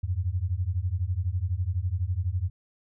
sine beating tone pair, 84.8 / 96.8 Hz, E2 / G2, +50 / -21 cents, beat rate 12 Hz, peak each -28 dBFS, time 0.03-2.5 s, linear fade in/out 10 ms, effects none

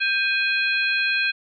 harmonic tone with a mistuned harmonic, 830.6 Hz, G#5, in tune, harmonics 2 / 3 / 4 / 5, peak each -23 / -22 / -31 / -29 dBFS, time 0-1.32 s, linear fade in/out 20 ms, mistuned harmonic 2, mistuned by -87 cents, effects none

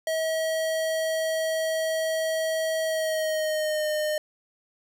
square tone with pitch glide, 641 to 609.9 Hz, E5 to D#5, -49 to -35 cents, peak -25 dBFS, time 0.07-4.18 s, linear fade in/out 2 ms, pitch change -86 cents, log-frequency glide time 2.84-3.88 s, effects none

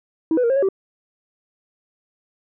sine tone with pitch steps, 321.8 / 497.7 / 467 / 536 / 554 / 386.1 Hz, E4 / B4 / A#4 / C5 / C#5 / G4, -42 / +13 / +3 / +42 / -1 / -26 cents, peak -13 dBFS, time 0.31-0.688 s, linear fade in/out 2 ms, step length 63 ms, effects tanh soft clip ceiling -13 dBFS

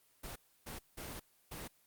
pink noise bursts at uneven times, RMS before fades -45 dBFS, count 4, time 0.23-0.36 / 0.66-0.79 / 0.97-1.2 / 1.51-1.68 s, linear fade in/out 10 ms, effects white hiss -70 dBFS RMS until 1.86 s + Opus 24 kbps

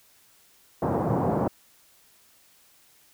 pink band-pass noise, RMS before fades -25 dBFS, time 0.82-1.48 s, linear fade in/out 5 ms, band 110 to 940 Hz, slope 24 dB/octave, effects white hiss -59 dBFS RMS until 3.13 s

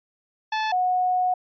sawtooth / sine tone pair in turn, 870 / 731.6 Hz, A5 / F#5, -20 / -20 cents, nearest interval minor third, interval 300 cents, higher first, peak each -19 dBFS, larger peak neither, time 0.52-0.72 / 0.72-1.34 s, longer second, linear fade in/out 5 ms, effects resampled to 11025 Hz

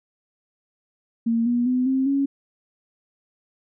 sine tone with pitch steps, 230.1 / 241 / 252.4 / 264.3 / 276.8 Hz, A#3 / B3 / B3 / C4 / C#4, -22 / -42 / +38 / +18 / -2 cents, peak -18 dBFS, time 1.26-2.26 s, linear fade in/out 10 ms, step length 200 ms, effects none

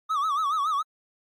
triangle tone with vibrato, 1202 Hz, D6, 40 cents sharp, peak -21 dBFS, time 0.09-0.83 s, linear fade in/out 20 ms, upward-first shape sine, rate 7.1 Hz, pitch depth 140 cents each way, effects AAC 64 kbps

